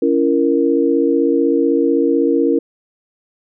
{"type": "chord", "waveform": "sine", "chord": "A# diminished", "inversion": "first", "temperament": "just", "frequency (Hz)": [279.7, 335.6, 466.2], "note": ["C#4", "E4", "A#4"], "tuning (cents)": [16, 31, 0], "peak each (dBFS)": -16, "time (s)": [0.02, 2.59], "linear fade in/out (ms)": 5, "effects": []}